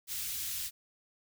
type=band-stop noise; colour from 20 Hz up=white; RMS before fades=-37 dBFS; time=0.07-0.71 s; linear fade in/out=50 ms; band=110 to 2500 Hz; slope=12 dB/octave; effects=none